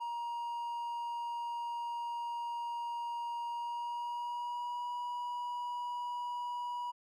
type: tone with pitch glide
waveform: triangle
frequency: 945 to 969.9 Hz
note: A#5 to B5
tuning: +23 to -32 cents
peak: -34 dBFS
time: 0-6.92 s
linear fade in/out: 20 ms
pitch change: +45 cents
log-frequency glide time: 3.48-4.92 s
effects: none